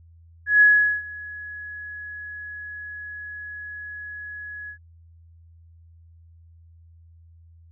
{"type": "tone with ADSR envelope", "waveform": "sine", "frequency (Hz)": 1683, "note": "G#6", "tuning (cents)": 23, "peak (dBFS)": -10, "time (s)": [0.46, 4.78], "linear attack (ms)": 150, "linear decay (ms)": 410, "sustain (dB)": -23, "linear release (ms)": 89, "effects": ["added 83 Hz sine -48 dBFS peak until 7.71 s"]}